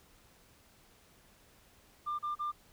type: tone bursts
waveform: sine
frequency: 1195 Hz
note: D6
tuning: 30 cents sharp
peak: -31 dBFS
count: 3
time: 2.06-2.52 s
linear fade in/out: 20 ms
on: 130 ms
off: 35 ms
effects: tanh soft clip ceiling -30 dBFS + pink hiss -63 dBFS RMS until 2.72 s

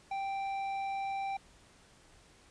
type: tone with low-pass filter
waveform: square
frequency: 784 Hz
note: G5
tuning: in tune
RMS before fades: -36 dBFS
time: 0.11-1.37 s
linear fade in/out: 5 ms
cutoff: 2400 Hz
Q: 0.82
effects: pink hiss -61 dBFS RMS until 2.5 s + resampled to 22050 Hz

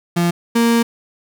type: tone pair in turn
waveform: 35% pulse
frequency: 172.3 / 232.7 Hz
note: F3 / A#3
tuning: -23 / -3 cents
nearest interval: perfect fourth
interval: 520 cents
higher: second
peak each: -12 / -10 dBFS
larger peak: second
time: 0.16-0.31 / 0.55-0.83 s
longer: second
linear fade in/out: 10 ms
effects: none

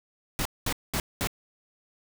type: noise bursts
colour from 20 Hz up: pink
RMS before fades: -28 dBFS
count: 4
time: 0.39-1.272 s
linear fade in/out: 0 ms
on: 63 ms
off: 210 ms
effects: none

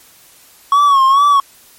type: tone with vibrato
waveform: triangle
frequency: 1108.7 Hz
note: C#6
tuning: in tune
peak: -5 dBFS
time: 0.72-1.4 s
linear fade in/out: 2 ms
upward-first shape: sine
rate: 2.3 Hz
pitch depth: 78 cents each way
effects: white hiss -45 dBFS RMS until 1.78 s + MP3 64 kbps

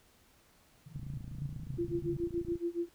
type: band-pass noise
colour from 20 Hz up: pink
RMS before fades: -43 dBFS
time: 0.86-2.17 s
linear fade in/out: 2 ms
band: 130 to 150 Hz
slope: 96 dB/octave
type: click train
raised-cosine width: 5 ms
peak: -32 dBFS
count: 46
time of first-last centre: 0.96-2.556 s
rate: 28.2 Hz
type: tone with tremolo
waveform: sine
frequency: 343.2 Hz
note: F4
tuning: 30 cents flat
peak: -29 dBFS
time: 1.78-2.89 s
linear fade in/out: 10 ms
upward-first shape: sine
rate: 7.1 Hz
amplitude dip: 95%
effects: pink hiss -65 dBFS RMS until 2.94 s

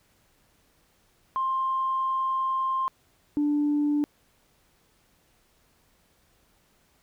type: tone pair in turn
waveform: sine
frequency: 1055 / 293.7 Hz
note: C6 / D4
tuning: +14 / 0 cents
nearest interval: octave + minor seventh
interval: 2214 cents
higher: first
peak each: -23 / -20 dBFS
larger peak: second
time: 1.36-2.88 / 3.37-4.04 s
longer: first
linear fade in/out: 0 ms
effects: tanh soft clip ceiling -18 dBFS + pink hiss -65 dBFS RMS until 7.02 s

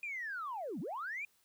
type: linear two-way sweep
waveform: sine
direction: down then up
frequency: 2469 to 146.83 to 2469 Hz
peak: -37 dBFS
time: 0.03-1.25 s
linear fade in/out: 2 ms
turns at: 0.8 s
effects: tanh soft clip ceiling -33 dBFS + white hiss -72 dBFS RMS until 1.44 s

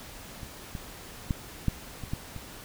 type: clicks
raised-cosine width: 5 ms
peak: -27 / -23 / -14 / -12 / -25 / -18 / -25 dBFS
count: 7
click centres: 0.432 / 0.752 / 1.308 / 1.683 / 2.037 / 2.135 / 2.363 s
effects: pink hiss -45 dBFS RMS until 2.64 s

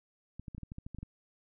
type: clicks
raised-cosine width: 5 ms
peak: -30 dBFS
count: 11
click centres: 0.396 / 0.482 / 0.548 / 0.581 / 0.633 / 0.719 / 0.784 / 0.865 / 0.947 / 0.986 / 1.03 s
effects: none

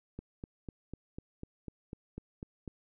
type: click train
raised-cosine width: 3 ms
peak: -28 dBFS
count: 11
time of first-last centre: 0.19-2.678 s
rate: 4.02 Hz
effects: none

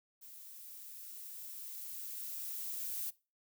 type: noise with level ramp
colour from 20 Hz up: violet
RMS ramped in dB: -53 to -39 dBFS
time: 0.21-3.11 s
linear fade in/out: 20 ms
effects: noise-tail reverb RT60 0.3 s tail -21 dB re dry

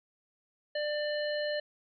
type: harmonic tone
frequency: 595 Hz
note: D5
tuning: 22 cents sharp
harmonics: 1 / 3 / 5 / 7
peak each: -31 / -38 / -43 / -41 dBFS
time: 0.75-1.6 s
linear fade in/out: 5 ms
effects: none

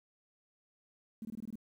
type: tone bursts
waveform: sine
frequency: 220 Hz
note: A3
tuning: in tune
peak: -39 dBFS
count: 7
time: 1.22-1.556 s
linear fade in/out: 2 ms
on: 30 ms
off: 21 ms
effects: 11-bit

